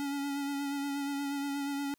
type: tone with vibrato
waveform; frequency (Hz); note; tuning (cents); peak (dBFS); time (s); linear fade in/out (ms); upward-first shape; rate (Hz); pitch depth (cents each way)
square; 281.6; C#4; +27; -33; 0-1.94; 0; sine; 8.4; 23
effects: white hiss -75 dBFS RMS until 1.98 s